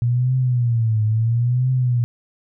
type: tone with vibrato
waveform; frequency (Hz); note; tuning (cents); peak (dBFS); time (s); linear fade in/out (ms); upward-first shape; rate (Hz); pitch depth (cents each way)
sine; 118.1; A#2; +23; -15; 0.02-2.04; 0; triangle; 0.74; 170
effects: none